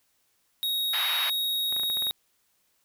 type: tone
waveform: square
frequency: 3768 Hz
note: A#7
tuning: 18 cents sharp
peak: -26 dBFS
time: 0.63-2.11 s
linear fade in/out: 0 ms
type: band-pass noise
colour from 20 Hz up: white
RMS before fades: -32 dBFS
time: 0.93-1.3 s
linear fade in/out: 5 ms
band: 810 to 3500 Hz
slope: 24 dB/octave
type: clicks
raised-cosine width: 0.5 ms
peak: -26 dBFS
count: 9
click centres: 1.725 / 1.765 / 1.797 / 1.834 / 1.9 / 1.971 / 2.023 / 2.069 / 2.109 s
effects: white hiss -70 dBFS RMS until 2.84 s